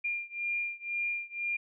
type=beating tone pair; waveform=sine; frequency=2400 / 2402 Hz; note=D7 / D7; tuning=+37 / +38 cents; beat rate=2 Hz; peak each=-34 / -35 dBFS; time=0.04-1.57 s; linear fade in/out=10 ms; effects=none